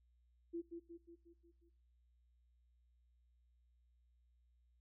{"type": "tone with echo", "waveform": "sine", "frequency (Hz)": 338.8, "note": "E4", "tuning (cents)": 48, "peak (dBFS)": -40, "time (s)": [0.53, 0.62], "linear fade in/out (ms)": 20, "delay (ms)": 180, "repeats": 6, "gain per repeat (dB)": -5, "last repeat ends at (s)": 1.7, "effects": ["noise-tail reverb RT60 0.9 s tail -25 dB re dry", "added 60 Hz sine -70 dBFS peak until 4.8 s"]}